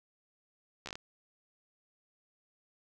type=slowing click train; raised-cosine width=0.2 ms; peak=-24 dBFS; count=6; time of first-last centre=0.86-0.955 s; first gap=13 ms; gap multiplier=1.19; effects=none